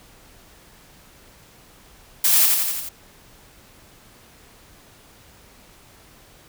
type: noise with echo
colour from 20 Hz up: blue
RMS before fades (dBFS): -17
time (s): 2.24-2.46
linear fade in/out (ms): 5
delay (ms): 86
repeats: 5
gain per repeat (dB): -3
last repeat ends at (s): 2.89
effects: pink hiss -50 dBFS RMS until 6.48 s